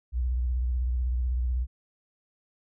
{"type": "tone with vibrato", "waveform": "sine", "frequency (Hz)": 61.74, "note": "B1", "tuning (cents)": 0, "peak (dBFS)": -24, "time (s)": [0.12, 1.67], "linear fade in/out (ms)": 50, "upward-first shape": "triangle", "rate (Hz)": 16, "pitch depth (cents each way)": 120, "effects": []}